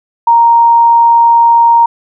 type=tone; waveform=sine; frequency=932.3 Hz; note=A#5; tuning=in tune; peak=-3 dBFS; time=0.27-1.86 s; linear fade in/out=5 ms; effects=none